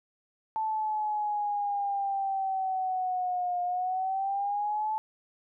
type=exponential two-way sweep; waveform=sine; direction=down then up; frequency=880 to 710 to 874 Hz; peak=-27 dBFS; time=0.56-4.98 s; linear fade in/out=0 ms; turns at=3.62 s; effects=none